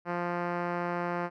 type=tone with low-pass filter; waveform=5% pulse; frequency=174.61 Hz; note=F3; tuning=in tune; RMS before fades=-32 dBFS; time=0.05-1.3 s; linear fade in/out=50 ms; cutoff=1400 Hz; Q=0.61; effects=none